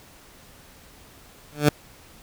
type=tone with exponential growth; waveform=15% pulse; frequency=147.9 Hz; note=D3; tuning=13 cents sharp; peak=-5 dBFS; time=1.52-1.69 s; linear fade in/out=5 ms; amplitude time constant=36 ms; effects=pink hiss -50 dBFS RMS until 2.22 s